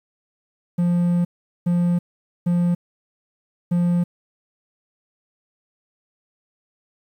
triangle tone bursts at uneven times, 174.61 Hz, F3, in tune, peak -14 dBFS, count 4, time 0.78-1.25 / 1.66-1.99 / 2.46-2.75 / 3.71-4.04 s, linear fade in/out 10 ms, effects 9-bit

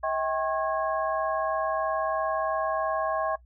sine tone cluster, 641 / 784 / 1084 / 1653 Hz, E5 / G5 / C#6 / G#6, -49 / 0 / -39 / -9 cents, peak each -28 / -32 / -30 / -37 dBFS, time 0.03-3.36 s, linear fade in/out 10 ms, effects noise-tail reverb RT60 0.1 s tail -18 dB re dry + added 60 Hz sine -52 dBFS peak until 3.45 s

